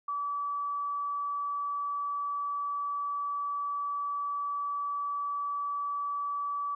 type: tone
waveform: sine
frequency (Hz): 1150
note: D6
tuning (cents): -37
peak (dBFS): -30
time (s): 0.08-6.75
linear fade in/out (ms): 5
effects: none